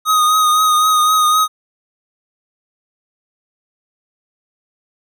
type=tone with vibrato; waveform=square; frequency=1247 Hz; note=D#6; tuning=3 cents sharp; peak=-11 dBFS; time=0.05-1.48 s; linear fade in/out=50 ms; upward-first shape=triangle; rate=3.9 Hz; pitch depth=33 cents each way; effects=none

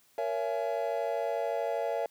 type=chord; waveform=triangle; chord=A# half-diminished seventh; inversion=none; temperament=just; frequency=466.2 / 559.4 / 671.3 / 839.1 Hz; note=A#4 / C#5 / E5 / G#5; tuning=0 / +16 / +31 / +18 cents; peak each=-33 / -32 / -31 / -36 dBFS; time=0.18-2.06 s; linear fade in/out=2 ms; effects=white hiss -65 dBFS RMS until 2.1 s + high-pass 60 Hz 12 dB/octave

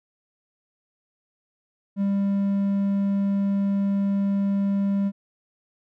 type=tone; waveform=triangle; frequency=198.5 Hz; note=G3; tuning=22 cents sharp; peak=-18 dBFS; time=1.96-5.12 s; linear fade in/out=50 ms; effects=none

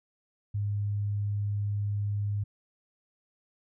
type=tone; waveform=sine; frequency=102.5 Hz; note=G#2; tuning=22 cents flat; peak=-27 dBFS; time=0.54-2.44 s; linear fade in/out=10 ms; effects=none

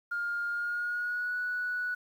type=tone with pitch glide; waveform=sine; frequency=1411 to 1473.5 Hz; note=F6 to F#6; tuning=+17 to -8 cents; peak=-29 dBFS; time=0.11-1.95 s; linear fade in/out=10 ms; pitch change=+75 cents; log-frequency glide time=0.5-1.37 s; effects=tanh soft clip ceiling -25 dBFS + 10-bit

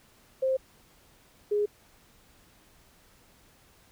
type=tone pair in turn; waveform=sine; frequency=526 / 414.7 Hz; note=C5 / G#4; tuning=+9 / -3 cents; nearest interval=major third; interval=412 cents; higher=first; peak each=-23 dBFS; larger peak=neither; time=0.42-0.57 / 1.51-1.66 s; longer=neither; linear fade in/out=10 ms; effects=pink hiss -60 dBFS RMS until 3.91 s

